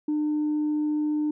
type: tone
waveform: sine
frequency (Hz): 301.2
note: D4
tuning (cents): +44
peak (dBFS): -21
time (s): 0.08-1.31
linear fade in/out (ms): 5
effects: tanh soft clip ceiling -20 dBFS